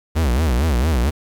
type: tone with vibrato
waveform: 45% pulse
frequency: 69.6 Hz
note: C#2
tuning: 8 cents sharp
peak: -15 dBFS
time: 0.15-1.11 s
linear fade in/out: 20 ms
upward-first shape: sine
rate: 4.4 Hz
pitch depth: 300 cents each way
effects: 7-bit